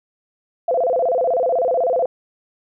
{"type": "tone with vibrato", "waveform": "sine", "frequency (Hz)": 587.3, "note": "D5", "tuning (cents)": 0, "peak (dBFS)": -15, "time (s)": [0.68, 2.06], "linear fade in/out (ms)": 5, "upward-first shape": "square", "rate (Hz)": 16, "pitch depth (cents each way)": 250, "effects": []}